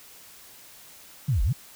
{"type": "linear two-way sweep", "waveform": "sine", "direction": "down then up", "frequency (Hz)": [155.1, 37.08, 155.1], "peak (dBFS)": -20, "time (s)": [1.28, 1.53], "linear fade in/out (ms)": 10, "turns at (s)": 1.43, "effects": ["white hiss -49 dBFS RMS until 1.75 s"]}